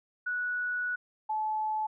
sine tone pair in turn, 1471 / 863.6 Hz, F#6 / A5, -11 / -33 cents, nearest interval major sixth, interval 922 cents, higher first, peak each -29 / -28 dBFS, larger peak second, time 0.26-0.96 / 1.29-1.87 s, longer first, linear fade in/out 10 ms, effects none

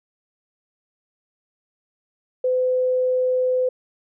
sine tone, 508 Hz, B4, 49 cents sharp, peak -17 dBFS, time 2.44-3.69 s, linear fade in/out 5 ms, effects none

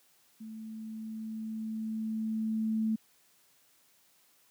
sine tone with level ramp, 220 Hz, A3, in tune, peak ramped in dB -41 to -26 dBFS, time 0.4-2.96 s, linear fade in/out 10 ms, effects white hiss -66 dBFS RMS until 4.5 s + high-pass 100 Hz 12 dB/octave

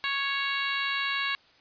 harmonic tone, 554.4 Hz, C#5, in tune, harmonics 2 / 3 / 4 / 5 / 6 / 7 / 8, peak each -34 / -32 / -33 / -34 / -40 / -35 / -41 dBFS, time 0.04-1.35 s, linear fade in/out 0 ms, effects white hiss -59 dBFS RMS until 1.6 s + resampled to 11025 Hz

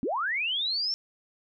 sine linear sweep, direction up, 210 to 5490 Hz, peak -26 dBFS, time 0.03-0.94 s, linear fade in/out 0 ms, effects none

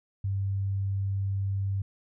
sine tone, 98 Hz, G2, in tune, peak -26 dBFS, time 0.24-1.82 s, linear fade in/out 5 ms, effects none

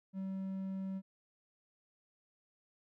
triangle tone, 191.5 Hz, G3, 40 cents flat, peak -35 dBFS, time 0.13-1.02 s, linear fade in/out 50 ms, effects none

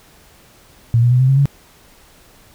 sine tone with pitch steps, 116.54 / 120.93 / 125.48 / 130.21 / 135.11 / 140.2 Hz, A#2 / B2 / B2 / C3 / C#3 / C#3, 0 / -36 / +28 / -8 / -44 / +20 cents, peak -9 dBFS, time 0.94-1.456 s, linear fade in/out 0 ms, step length 86 ms, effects pink hiss -48 dBFS RMS until 2.54 s

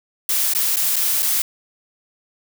blue noise with dropouts, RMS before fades -19 dBFS, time 0.29-1.42 s, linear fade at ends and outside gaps 2 ms, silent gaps 0.536-0.549 / 0.76-0.768 / 0.959-0.964 / 1.223-1.227 s, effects none

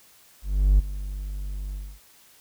triangle tone with ADSR envelope, 49.05 Hz, G1, 2 cents sharp, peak -10 dBFS, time 0.42-2 s, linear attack 370 ms, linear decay 14 ms, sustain -17 dB, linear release 260 ms, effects tanh soft clip ceiling -6 dBFS + white hiss -55 dBFS RMS until 2.4 s

